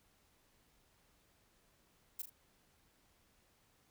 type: noise with echo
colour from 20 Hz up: violet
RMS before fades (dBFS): -41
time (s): 2.19-2.22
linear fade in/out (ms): 5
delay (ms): 39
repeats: 2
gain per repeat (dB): -8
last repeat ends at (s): 2.298
effects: pink hiss -72 dBFS RMS until 3.9 s